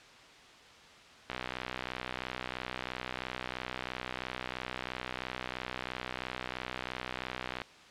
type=click train; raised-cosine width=0.3 ms; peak=-19 dBFS; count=399; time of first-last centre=1.3-7.617 s; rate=63 Hz; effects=white hiss -54 dBFS RMS until 7.9 s + low-pass 4000 Hz 12 dB/octave